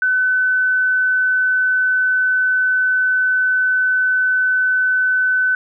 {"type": "tone", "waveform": "sine", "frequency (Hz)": 1510, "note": "F#6", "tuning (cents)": 35, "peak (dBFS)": -13, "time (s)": [0.02, 5.55], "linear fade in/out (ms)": 2, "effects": []}